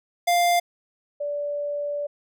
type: tone pair in turn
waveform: square / sine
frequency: 698.5 / 581 Hz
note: F5 / D5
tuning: 0 / -19 cents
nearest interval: minor third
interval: 319 cents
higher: first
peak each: -18 / -25 dBFS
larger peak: first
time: 0.27-0.6 / 1.2-2.07 s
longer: second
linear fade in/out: 10 ms
effects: none